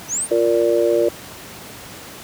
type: linear sweep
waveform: sine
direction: up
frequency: 5780 to 9397 Hz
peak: -19 dBFS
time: 0.08-0.28 s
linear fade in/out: 50 ms
type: chord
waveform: sine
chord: Bb major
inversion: second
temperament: just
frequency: 349.6 / 466.2 / 582.7 Hz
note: F4 / Bb4 / D5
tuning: +2 / 0 / -14 cents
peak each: -18 dBFS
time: 0.31-1.09 s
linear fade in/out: 5 ms
effects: pink hiss -36 dBFS RMS until 2.23 s + high-pass 100 Hz 12 dB/octave